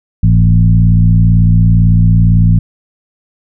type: tone with frequency modulation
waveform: sine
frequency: 104.9 Hz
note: G#2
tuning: 18 cents sharp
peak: -4 dBFS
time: 0.23-2.59 s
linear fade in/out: 5 ms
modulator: 57.9 Hz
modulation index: 1.2
effects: none